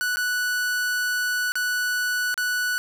45% pulse tone with dropouts, 1480 Hz, F#6, in tune, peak -22 dBFS, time 0.01-2.78 s, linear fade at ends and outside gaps 0 ms, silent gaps 0.159-0.17 / 1.52-1.555 / 2.342-2.377 s, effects none

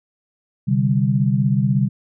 sine chord, C suspended second, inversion none, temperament just, 130.81 / 147.16 / 196.22 Hz, C3 / D3 / G3, 0 / +4 / +2 cents, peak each -18 / -20 / -19 dBFS, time 0.67-1.89 s, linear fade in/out 20 ms, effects none

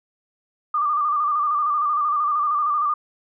sine tone with vibrato, 1190 Hz, D6, 22 cents sharp, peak -18 dBFS, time 0.74-2.94 s, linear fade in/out 5 ms, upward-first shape square, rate 13 Hz, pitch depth 43 cents each way, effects none

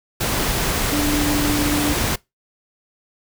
sine tone in noise, 293.7 Hz, D4, in tune, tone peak -19 dBFS, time 0.92-1.94 s, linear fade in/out 10 ms, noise pink, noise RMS -21 dBFS, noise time 0.2-2.16 s, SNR -1 dB, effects noise-tail reverb RT60 0.2 s tail -23 dB re dry

